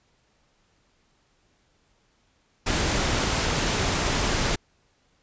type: noise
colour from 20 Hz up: pink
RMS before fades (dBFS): -24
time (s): 2.66-4.56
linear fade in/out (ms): 10
effects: pink hiss -66 dBFS RMS until 5.22 s + resampled to 16000 Hz